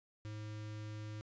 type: tone with notch filter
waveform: square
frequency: 106.9 Hz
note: A2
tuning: 49 cents flat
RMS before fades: -45 dBFS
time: 0.25-1.21 s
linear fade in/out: 0 ms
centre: 780 Hz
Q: 1.8
effects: resampled to 16000 Hz